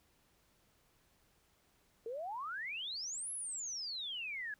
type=exponential two-way sweep; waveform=sine; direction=up then down; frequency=436.9 to 11175 to 1639 Hz; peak=-39 dBFS; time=2.06-4.54 s; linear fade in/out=2 ms; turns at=3.32 s; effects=pink hiss -72 dBFS RMS until 4.59 s